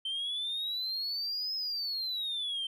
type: exponential two-way sweep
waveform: sine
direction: up then down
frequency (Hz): 3106 to 5160 to 3106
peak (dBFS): -30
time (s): 0.05-2.67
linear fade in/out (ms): 5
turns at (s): 1.55
effects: tanh soft clip ceiling -30 dBFS